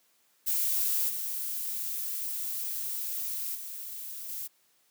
violet noise with level steps, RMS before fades -28 / -34 / -40 / -37 dBFS, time 0.46-4.48 s, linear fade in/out 20 ms, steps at 1.08 / 3.54 / 4.28 s, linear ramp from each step 20 ms, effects white hiss -68 dBFS RMS until 4.9 s + high-pass 150 Hz 12 dB/octave

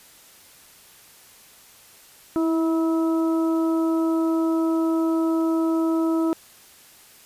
harmonic tone with a mistuned harmonic, 324 Hz, E4, 30 cents flat, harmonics 1 / 2 / 3 / 4, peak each -19 / -31 / -35 / -34 dBFS, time 2.36-6.33 s, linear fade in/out 0 ms, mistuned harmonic 1, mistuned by +16 cents, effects white hiss -50 dBFS RMS until 7.25 s + resampled to 32000 Hz

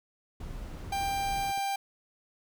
brown noise, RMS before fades -40 dBFS, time 0.4-1.52 s, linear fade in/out 5 ms
45% pulse tone, 791 Hz, G5, 15 cents sharp, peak -29 dBFS, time 0.92-1.76 s, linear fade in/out 5 ms
clicks, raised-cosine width 2 ms, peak -35 / -41 dBFS, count 2, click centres 1.576 / 1.584 s
effects none

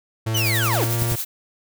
45% pulse tone with pitch glide, 111.4 to 116.67 Hz, A2 to A#2, +22 to +2 cents, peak -21 dBFS, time 0.26-1.16 s, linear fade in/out 10 ms, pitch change +80 cents, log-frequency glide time 0.47-0.98 s
30% pulse linear sweep, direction down, 3109 to 233.1 Hz, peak -19 dBFS, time 0.34-0.85 s, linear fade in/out 10 ms
blue noise with tremolo, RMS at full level -25 dBFS, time 0.36-1.25 s, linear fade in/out 10 ms, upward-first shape triangle, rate 11 Hz, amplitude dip 60%
clicks, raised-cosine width 5 ms, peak -15 dBFS, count 2, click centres 1.021 / 1.121 s
effects none

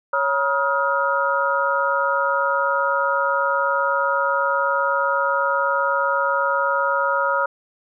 sine tone cluster, 555 / 960 / 1264 / 1412 Hz, C#5 / B5 / D#6 / F6, +2 / -49 / +27 / +19 cents, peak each -23 dBFS, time 0.13-7.46 s, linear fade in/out 5 ms, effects none

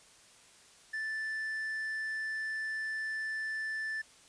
triangle tone, 1760 Hz, A6, in tune, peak -32 dBFS, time 0.93-4.02 s, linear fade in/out 10 ms, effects white hiss -59 dBFS RMS until 4.28 s + resampled to 22050 Hz

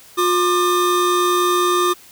square tone pair together, 356.8 / 1200 Hz, F4 / D6, +37 / +37 cents, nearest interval octave + major sixth, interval 2100 cents, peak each -18 dBFS, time 0.17-1.94 s, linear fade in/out 20 ms, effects white hiss -45 dBFS RMS until 2.11 s

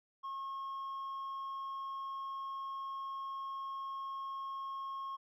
triangle tone with hard clipping, 1084 Hz, C#6, 39 cents flat, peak -38 dBFS, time 0.23-5.17 s, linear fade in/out 20 ms, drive 1 dB, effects none

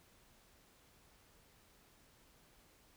silence, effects pink hiss -67 dBFS RMS until 2.96 s

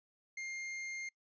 45% pulse tone, 2117 Hz, C7, 20 cents sharp, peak -40 dBFS, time 0.37-1.09 s, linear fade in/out 5 ms, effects noise-tail reverb RT60 0.1 s tail -25 dB re dry + resampled to 16000 Hz

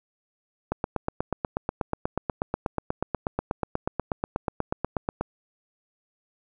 click train, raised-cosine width 1 ms, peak -11 dBFS, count 38, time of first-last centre 0.72-5.21 s, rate 8.24 Hz, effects none

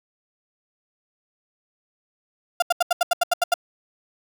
35% pulse tone bursts, 698.5 Hz, F5, in tune, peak -14 dBFS, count 10, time 2.6-3.541 s, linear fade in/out 5 ms, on 23 ms, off 79 ms, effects none

